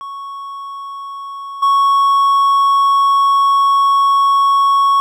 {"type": "tone with level steps", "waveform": "triangle", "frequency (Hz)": 1108, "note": "C#6", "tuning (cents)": -1, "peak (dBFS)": [-23, -7], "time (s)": [0.01, 5], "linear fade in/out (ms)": 0, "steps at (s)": 1.62, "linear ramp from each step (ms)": 10, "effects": []}